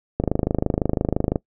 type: click train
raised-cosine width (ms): 2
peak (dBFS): -6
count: 31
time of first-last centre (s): 0.2-1.358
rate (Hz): 25.9
effects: noise-tail reverb RT60 0.1 s tail -23 dB re dry